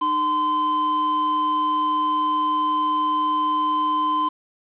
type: tone pair together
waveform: triangle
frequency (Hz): 305.9 / 1029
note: D#4 / C6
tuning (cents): -29 / -29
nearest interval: octave + major sixth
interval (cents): 2100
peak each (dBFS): -27 / -17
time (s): 0.01-4.29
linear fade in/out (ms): 10
effects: resampled to 8000 Hz + 8-bit